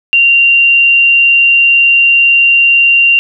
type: tone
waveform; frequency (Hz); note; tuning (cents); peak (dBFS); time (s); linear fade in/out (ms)
sine; 2769; F7; -15; -4; 0.13-3.19; 0
effects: none